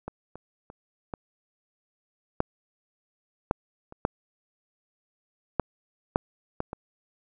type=clicks; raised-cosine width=1 ms; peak=-20 / -27 / -29 / -19 / -9 / -8 / -29 / -8 / -8 / -7 / -14 / -20 dBFS; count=12; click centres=0.08 / 0.356 / 0.701 / 1.138 / 2.404 / 3.511 / 3.924 / 4.051 / 5.597 / 6.159 / 6.604 / 6.731 s; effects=none